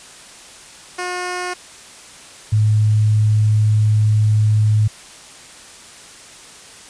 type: tone pair in turn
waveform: 10% pulse / sine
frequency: 360.1 / 107.06 Hz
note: F#4 / A2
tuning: -47 / -47 cents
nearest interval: octave + major sixth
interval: 2100 cents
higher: first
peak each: -14 / -11 dBFS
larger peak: second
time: 0.98-1.54 / 2.52-4.88 s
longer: second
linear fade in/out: 10 ms
effects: white hiss -40 dBFS RMS until 6.89 s + resampled to 22050 Hz